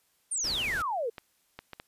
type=exponential sweep; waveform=sine; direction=down; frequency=9480 to 433.1 Hz; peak=-28 dBFS; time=0.31-1.1 s; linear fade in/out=10 ms
type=noise; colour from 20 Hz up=pink; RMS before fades=-40 dBFS; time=0.44-0.82 s; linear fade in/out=2 ms
type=clicks; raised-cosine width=0.3 ms; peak=-24 dBFS; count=4; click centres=1.182 / 1.59 / 1.733 / 1.799 s
effects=white hiss -70 dBFS RMS until 1.87 s + resampled to 32000 Hz